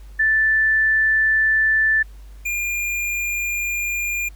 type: tone pair in turn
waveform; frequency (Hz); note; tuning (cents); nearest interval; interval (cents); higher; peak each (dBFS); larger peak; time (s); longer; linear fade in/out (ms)
sine / square; 1760 / 2408; A6 / D7; 0 / +43; perfect fourth; 543; second; -14 / -22; first; 0.19-2.03 / 2.45-4.29; neither; 10
effects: added 50 Hz sine -37 dBFS peak until 4.35 s + pink hiss -55 dBFS RMS until 4.35 s